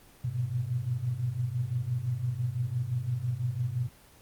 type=tone cluster; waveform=sine; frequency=101.2 / 120.2 / 126.1 Hz; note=G#2 / B2 / B2; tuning=-44 / -46 / +36 cents; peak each=-37 / -34 / -30 dBFS; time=0.24-3.89 s; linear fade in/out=10 ms; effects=pink hiss -56 dBFS RMS until 4.21 s + Opus 24 kbps